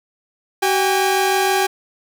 sawtooth tone pair together, 380.8 / 807.9 Hz, F#4 / G#5, +50 / -48 cents, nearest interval octave + minor second, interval 1302 cents, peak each -14 dBFS, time 0.62-1.67 s, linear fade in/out 10 ms, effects none

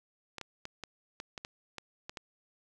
clicks, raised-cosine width 0.2 ms, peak -23 dBFS, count 10, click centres 0.383 / 0.413 / 0.654 / 0.837 / 1.201 / 1.378 / 1.449 / 1.783 / 2.095 / 2.172 s, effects none

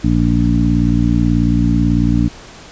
harmonic tone with a mistuned harmonic, 58.27 Hz, A#1, in tune, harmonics 1 / 2 / 3 / 4 / 5, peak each -17 / -17 / -17 / -17 / -17 dBFS, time 0.03-2.29 s, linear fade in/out 20 ms, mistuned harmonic 1, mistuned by -27 cents, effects pink hiss -37 dBFS RMS until 2.71 s + resampled to 16000 Hz

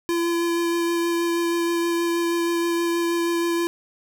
square tone with vibrato, 340 Hz, F4, 46 cents flat, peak -21 dBFS, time 0.09-3.67 s, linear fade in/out 0 ms, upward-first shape sine, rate 6.3 Hz, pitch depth 11 cents each way, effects none

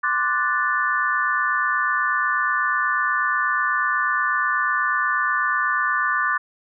sine chord, D dominant seventh, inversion third, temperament equal, 1046.5 / 1174.7 / 1480 / 1760 Hz, C6 / D6 / F#6 / A6, 0 / 0 / 0 / 0 cents, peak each -28 / -23 / -24 / -23 dBFS, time 0.03-6.38 s, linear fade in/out 10 ms, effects none

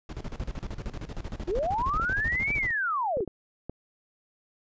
brown noise with tremolo, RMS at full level -33 dBFS, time 0.09-2.71 s, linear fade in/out 5 ms, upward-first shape square, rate 13 Hz, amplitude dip 80%
sine linear two-way sweep, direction up then down, 314.4 to 2349 to 314.4 Hz, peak -25 dBFS, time 1.47-3.25 s, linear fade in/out 20 ms, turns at 2.54 s
clicks, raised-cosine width 2 ms, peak -22 dBFS, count 8, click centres 1.589 / 1.998 / 2.097 / 2.504 / 3.171 / 3.206 / 3.277 / 3.696 s
effects resampled to 16000 Hz

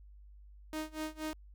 sawtooth tone with tremolo, 311.1 Hz, D#4, in tune, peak -31 dBFS, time 0.73-1.33 s, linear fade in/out 0 ms, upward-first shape sine, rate 4.2 Hz, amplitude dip 95%, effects added 50 Hz sine -52 dBFS peak until 1.54 s

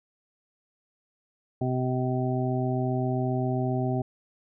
harmonic tone, 127.5 Hz, C3, 44 cents flat, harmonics 1 / 2 / 3 / 5 / 6, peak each -27 / -30 / -32 / -34 / -35 dBFS, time 1.61-4.02 s, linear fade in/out 5 ms, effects none

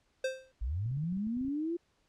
square tone with exponential decay, 523.3 Hz, C5, in tune, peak -28 dBFS, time 0.24-0.52 s, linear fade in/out 5 ms, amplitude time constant 59 ms
sine linear sweep, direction up, 48.59 to 349.2 Hz, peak -31 dBFS, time 0.61-1.77 s, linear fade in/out 10 ms
clicks, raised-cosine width 5 ms, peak -38 dBFS, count 11, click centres 0.861 / 0.914 / 0.972 / 1.037 / 1.125 / 1.17 / 1.27 / 1.369 / 1.412 / 1.449 / 1.482 s
effects pink hiss -73 dBFS RMS until 2.08 s + low-pass 7000 Hz 12 dB/octave

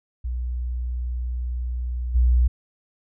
sine tone with level steps, 61.1 Hz, B1, 18 cents flat, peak -24 / -14 dBFS, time 0.24-2.48 s, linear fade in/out 10 ms, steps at 2.14 s, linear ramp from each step 20 ms, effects none

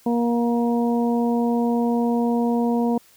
harmonic tone, 236.4 Hz, A#3, 24 cents sharp, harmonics 1 / 2 / 3 / 4, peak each -19 / -25 / -29 / -31 dBFS, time 0.06-2.98 s, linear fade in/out 5 ms, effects white hiss -54 dBFS RMS until 3.16 s

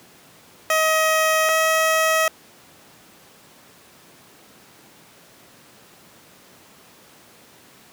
15% pulse tone pair in turn, 633 / 638.5 Hz, D#5 / D#5, +30 / +45 cents, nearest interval unison, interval 15 cents, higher second, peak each -10 dBFS, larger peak neither, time 0.7-1.49 / 1.49-2.28 s, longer neither, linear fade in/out 2 ms, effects pink hiss -49 dBFS RMS until 7.92 s + high-pass 150 Hz 12 dB/octave

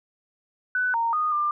sine tone with pitch steps, 1496 / 924 / 1233 / 1194 Hz, F#6 / A#5 / D#6 / D6, +19 / -16 / -16 / +28 cents, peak -21 dBFS, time 0.75-1.51 s, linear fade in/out 2 ms, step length 190 ms, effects none

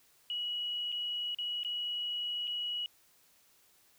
sine tone with dropouts, 2918 Hz, F#7, 25 cents flat, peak -33 dBFS, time 0.3-2.86 s, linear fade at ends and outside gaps 1 ms, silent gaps 0.919-0.924 / 1.347-1.386 / 1.633-1.648 / 2.472-2.476 s, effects white hiss -66 dBFS RMS until 3.98 s

